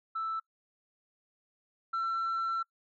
sine tone pair in turn, 1321 / 1345.6 Hz, E6 / E6, +3 / +35 cents, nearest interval unison, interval 32 cents, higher second, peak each -30 / -27 dBFS, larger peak second, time 0.15-0.4 / 1.93-2.63 s, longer second, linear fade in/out 10 ms, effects noise-tail reverb RT60 0.1 s tail -24 dB re dry + tanh soft clip ceiling -28 dBFS

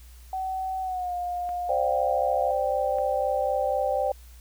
sine tone with pitch glide, 757 to 710.4 Hz, F#5 to F5, +39 to +29 cents, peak -27 dBFS, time 0.33-2.51 s, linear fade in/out 2 ms, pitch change -110 cents, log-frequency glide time 0.81-1.14 s
clicks, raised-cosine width 0.5 ms, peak -30 dBFS, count 2, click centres 1.491 / 2.985 s
sine chord, C suspended second, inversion none, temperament equal, 523.3 / 587.3 / 784 Hz, C5 / D5 / G5, 0 / 0 / 0 cents, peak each -27 dBFS, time 1.69-4.12 s, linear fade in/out 5 ms
effects added 60 Hz sine -45 dBFS peak until 4.4 s + white hiss -56 dBFS RMS until 4.4 s

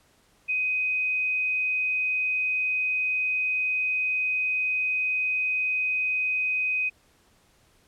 sine tone, 2509 Hz, D#7, 14 cents sharp, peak -23 dBFS, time 0.48-6.9 s, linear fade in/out 20 ms, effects pink hiss -62 dBFS RMS until 7.87 s + low-pass 12000 Hz 12 dB/octave

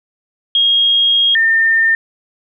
sine tone pair in turn, 3262 / 1808.7 Hz, G#7 / A6, -32 / +47 cents, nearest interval minor seventh, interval 1021 cents, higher first, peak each -9 dBFS, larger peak neither, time 0.55-1.35 / 1.35-1.95 s, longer first, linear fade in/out 2 ms, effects none

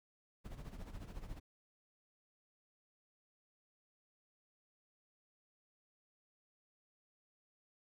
brown noise with tremolo, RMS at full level -45 dBFS, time 0.44-1.4 s, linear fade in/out 20 ms, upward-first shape sine, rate 14 Hz, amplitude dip 70%, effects none

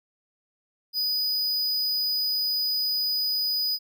square tone, 4967 Hz, D#8, 4 cents flat, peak -24 dBFS, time 0.93-3.79 s, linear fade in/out 50 ms, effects none

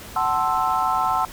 sine chord, F# half-diminished seventh, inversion none, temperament equal with one note detuned, 747.7 / 880 / 1046.5 / 1318.5 Hz, F#5 / A5 / C6 / E6, +18 / 0 / 0 / 0 cents, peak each -24 dBFS, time 0.16-1.25 s, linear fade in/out 2 ms, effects pink hiss -39 dBFS RMS until 1.32 s

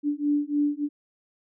sine beating tone pair, 290.3 / 293.7 Hz, D4 / D4, -20 / 0 cents, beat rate 3.4 Hz, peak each -25 dBFS, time 0.03-0.89 s, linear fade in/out 50 ms, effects none

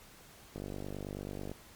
click train, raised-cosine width 2 ms, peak -27 dBFS, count 48, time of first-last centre 0.56-1.515 s, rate 49.2 Hz, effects pink hiss -56 dBFS RMS until 1.75 s + MP3 96 kbps

